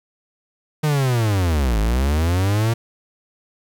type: linear two-way sweep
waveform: 45% pulse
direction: down then up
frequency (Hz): 155.56 to 50.8 to 117.2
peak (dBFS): -16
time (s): 0.83-2.74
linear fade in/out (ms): 10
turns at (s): 1.79
effects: 9-bit